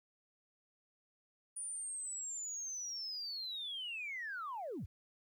sine linear sweep, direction down, 9510 to 49 Hz, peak -39 dBFS, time 1.56-4.86 s, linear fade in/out 10 ms, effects tanh soft clip ceiling -35 dBFS + 12-bit

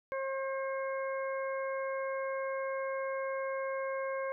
harmonic tone with a mistuned harmonic, 537 Hz, C5, 45 cents sharp, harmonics 1 / 2 / 3 / 4, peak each -34 / -40 / -44 / -46 dBFS, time 0.12-4.32 s, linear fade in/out 0 ms, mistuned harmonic 3, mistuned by -15 cents, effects none

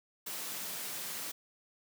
white high-pass noise, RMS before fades -40 dBFS, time 0.26-1.32 s, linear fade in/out 10 ms, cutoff 130 Hz, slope 96 dB/octave, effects none

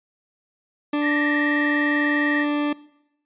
40% pulse tone, 293.7 Hz, D4, in tune, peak -19 dBFS, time 0.93-2.73 s, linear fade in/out 5 ms
sine tone with vibrato, 1864.7 Hz, A#6, in tune, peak -22 dBFS, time 1.01-2.46 s, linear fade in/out 50 ms, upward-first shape triangle, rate 20 Hz, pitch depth 54 cents each way
effects noise-tail reverb RT60 0.8 s tail -21 dB re dry + resampled to 8000 Hz

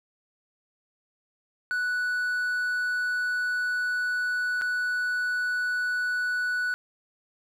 triangle tone with dropouts, 1480 Hz, F#6, in tune, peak -23 dBFS, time 1.71-6.74 s, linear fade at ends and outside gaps 0 ms, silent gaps 4.613-4.619 s, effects none

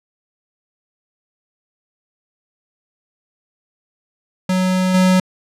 square tone with level steps, 185.2 Hz, F#3, 2 cents sharp, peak -15 / -11 dBFS, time 4.49-5.2 s, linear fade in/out 5 ms, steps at 4.94 s, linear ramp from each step 5 ms, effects low-pass 10000 Hz 12 dB/octave

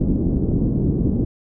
white low-pass noise, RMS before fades -19 dBFS, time 0-1.25 s, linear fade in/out 10 ms, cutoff 300 Hz, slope 24 dB/octave, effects none

